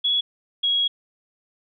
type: tone pair in turn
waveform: sine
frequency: 3369 / 3313 Hz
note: G#7 / G#7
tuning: +24 / -5 cents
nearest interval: unison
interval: 29 cents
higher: first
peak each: -18 dBFS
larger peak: neither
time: 0.04-0.21 / 0.63-0.88 s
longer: second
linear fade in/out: 10 ms
effects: none